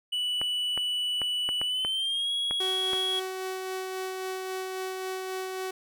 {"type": "tone with pitch glide", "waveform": "triangle", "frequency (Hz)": [2960, 3322], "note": ["F#7", "G#7"], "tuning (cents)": [0, 0], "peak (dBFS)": -25, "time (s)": [0.12, 3.2], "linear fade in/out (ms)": 10, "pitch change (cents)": 200, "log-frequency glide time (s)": [1.65, 2.31]}
{"type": "clicks", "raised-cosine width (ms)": 0.5, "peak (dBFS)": -19, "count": 8, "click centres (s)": [0.415, 0.776, 1.217, 1.49, 1.615, 1.849, 2.51, 2.933]}
{"type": "tone with tremolo", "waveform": "sawtooth", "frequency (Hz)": 375.8, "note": "F#4", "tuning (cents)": 27, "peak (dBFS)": -27, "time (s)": [2.6, 5.71], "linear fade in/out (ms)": 5, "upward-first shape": "sine", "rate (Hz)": 3.7, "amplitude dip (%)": 25}
{"effects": []}